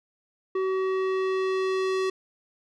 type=tone with low-pass filter sweep; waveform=square; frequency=378.6 Hz; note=F#4; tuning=40 cents sharp; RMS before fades=-26 dBFS; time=0.55-2.1 s; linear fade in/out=5 ms; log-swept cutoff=1500 to 5700 Hz; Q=0.73; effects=none